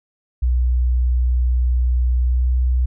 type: tone with pitch glide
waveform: sine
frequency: 61.74 to 62.67 Hz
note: B1 to B1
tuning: 0 to +26 cents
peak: -13 dBFS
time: 0.42-2.86 s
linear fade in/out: 10 ms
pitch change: +26 cents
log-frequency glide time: 2.21-2.49 s
effects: tanh soft clip ceiling -9 dBFS